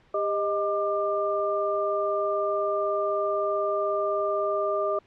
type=tone cluster; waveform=sine; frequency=399.9 / 623 / 1193 Hz; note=G4 / D#5 / D6; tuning=+35 / +2 / +27 cents; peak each=-29 / -26 / -29 dBFS; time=0.14-4.99 s; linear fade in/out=5 ms; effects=pink hiss -60 dBFS RMS until 5.06 s + low-pass 3000 Hz 12 dB/octave